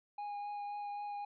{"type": "tone with vibrato", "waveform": "triangle", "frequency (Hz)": 821, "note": "G#5", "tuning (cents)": -20, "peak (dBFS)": -37, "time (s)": [0.18, 1.25], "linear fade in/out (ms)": 5, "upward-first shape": "triangle", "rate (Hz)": 3.8, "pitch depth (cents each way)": 13, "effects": ["resampled to 11025 Hz"]}